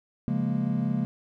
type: chord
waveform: triangle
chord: Bb minor seventh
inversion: first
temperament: equal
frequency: 138.59 / 174.61 / 207.7 / 233.1 Hz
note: Db3 / F3 / Ab3 / Bb3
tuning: 0 / 0 / 0 / 0 cents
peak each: -28 / -30 / -27 / -27 dBFS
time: 0.28-1.05 s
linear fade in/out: 0 ms
effects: none